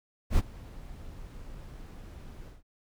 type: noise with ADSR envelope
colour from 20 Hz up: brown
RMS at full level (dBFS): -22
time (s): 0.3-2.63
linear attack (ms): 77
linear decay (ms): 37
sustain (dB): -22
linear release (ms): 160
effects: none